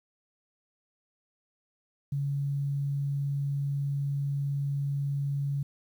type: tone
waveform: sine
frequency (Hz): 140.8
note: C#3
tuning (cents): +27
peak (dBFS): -27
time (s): 2.12-5.63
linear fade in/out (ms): 5
effects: 10-bit